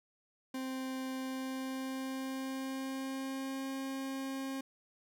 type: tone with pitch glide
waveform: 40% pulse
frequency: 261.6 to 268.6 Hz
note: C4 to C4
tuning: 0 to +46 cents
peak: -36 dBFS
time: 0.54-4.61 s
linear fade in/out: 5 ms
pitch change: +46 cents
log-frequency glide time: 1.16-3.66 s
effects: none